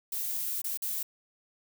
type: noise with dropouts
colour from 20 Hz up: violet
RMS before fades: -33 dBFS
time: 0.12-1.03 s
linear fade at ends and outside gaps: 5 ms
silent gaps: 0.618-0.642 / 0.774-0.82 s
effects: none